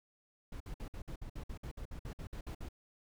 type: noise bursts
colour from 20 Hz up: brown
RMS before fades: -43 dBFS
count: 16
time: 0.52-2.688 s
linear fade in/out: 5 ms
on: 83 ms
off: 56 ms
effects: none